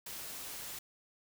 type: noise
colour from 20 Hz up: white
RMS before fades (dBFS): -44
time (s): 0.06-0.79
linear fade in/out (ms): 5
effects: none